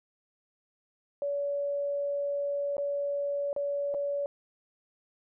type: tone with dropouts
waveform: sine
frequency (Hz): 569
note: C#5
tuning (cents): +45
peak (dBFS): -28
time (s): 1.22-4.26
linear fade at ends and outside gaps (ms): 1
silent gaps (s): 2.768-2.781 / 3.53-3.563 / 3.941-3.946
effects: none